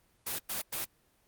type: noise bursts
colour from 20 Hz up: white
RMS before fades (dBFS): -35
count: 3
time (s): 0.26-0.85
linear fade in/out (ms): 10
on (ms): 130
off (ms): 100
effects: pink hiss -69 dBFS RMS until 1.27 s + Opus 24 kbps